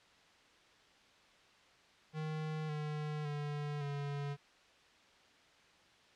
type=tone with pitch steps; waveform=square; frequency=155.56 / 151.13 / 146.83 / 142.65 Hz; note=D#3 / D3 / D3 / C#3; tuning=0 / +50 / 0 / +50 cents; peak=-38 dBFS; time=2.13-4.37 s; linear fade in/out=50 ms; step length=560 ms; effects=white hiss -64 dBFS RMS until 6.15 s + low-pass 4000 Hz 12 dB/octave